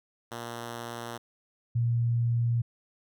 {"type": "tone pair in turn", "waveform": ["5% pulse", "sine"], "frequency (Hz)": [117.9, 117.9], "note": ["A#2", "A#2"], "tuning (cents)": [20, 20], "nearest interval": "unison", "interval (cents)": 0, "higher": "neither", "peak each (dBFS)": [-25, -23], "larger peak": "second", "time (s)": [[0.31, 1.18], [1.75, 2.62]], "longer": "neither", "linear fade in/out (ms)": 10, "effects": []}